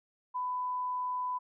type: tone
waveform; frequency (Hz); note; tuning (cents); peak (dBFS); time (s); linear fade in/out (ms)
sine; 999; B5; +20; -31; 0.34-1.39; 20
effects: none